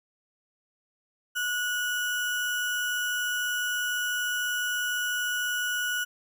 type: tone with sample-and-hold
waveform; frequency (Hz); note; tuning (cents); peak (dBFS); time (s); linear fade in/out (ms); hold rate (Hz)
sine; 1463; F#6; -20; -26; 1.35-6.05; 20; 4410
effects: none